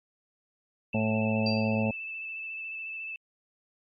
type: tone with vibrato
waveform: sine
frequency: 2637 Hz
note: E7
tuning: in tune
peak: -35 dBFS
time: 0.93-3.16 s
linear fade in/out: 2 ms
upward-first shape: square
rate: 14 Hz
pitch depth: 13 cents each way
type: harmonic tone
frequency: 109.6 Hz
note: A2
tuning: 6 cents flat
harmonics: 1 / 2 / 4 / 5 / 6 / 7 / 8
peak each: -31 / -27 / -39 / -33 / -37 / -41 / -41 dBFS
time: 0.94-1.91 s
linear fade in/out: 5 ms
type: tone with exponential decay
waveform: sine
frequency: 4699 Hz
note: D8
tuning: in tune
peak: -28 dBFS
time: 1.46-1.83 s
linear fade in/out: 5 ms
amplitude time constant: 80 ms
effects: Opus 48 kbps